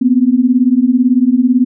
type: beating tone pair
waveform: sine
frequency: 240.7 / 258.7 Hz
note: B3 / C4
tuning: -44 / -19 cents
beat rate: 18 Hz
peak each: -11 / -10 dBFS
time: 0.01-1.65 s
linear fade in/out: 10 ms
effects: none